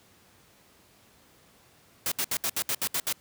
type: noise bursts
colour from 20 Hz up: white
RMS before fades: -28 dBFS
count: 9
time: 2.06-3.126 s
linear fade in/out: 2 ms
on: 58 ms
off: 68 ms
effects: pink hiss -59 dBFS RMS until 3.2 s + high-pass 80 Hz 12 dB/octave